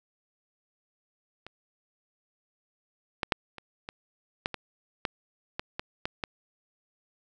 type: clicks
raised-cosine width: 0.3 ms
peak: -26 / -11 / -6 / -26 / -21 / -11 / -18 / -11 / -15 / -16 / -14 / -14 dBFS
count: 12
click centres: 1.466 / 3.232 / 3.322 / 3.583 / 3.889 / 4.459 / 4.543 / 5.052 / 5.595 / 5.795 / 6.055 / 6.238 s
effects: none